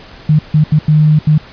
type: tone bursts at uneven times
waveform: sine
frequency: 152.8 Hz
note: D#3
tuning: 31 cents flat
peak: -5 dBFS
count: 5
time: 0.29-0.39 / 0.54-0.64 / 0.72-0.79 / 0.88-1.19 / 1.27-1.38 s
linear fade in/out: 5 ms
effects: pink hiss -36 dBFS RMS until 1.52 s + resampled to 11025 Hz